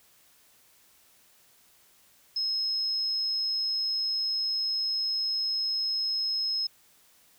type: tone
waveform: sine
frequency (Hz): 5160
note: E8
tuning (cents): -38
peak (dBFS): -26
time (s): 2.36-6.67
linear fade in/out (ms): 5
effects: white hiss -61 dBFS RMS until 7.38 s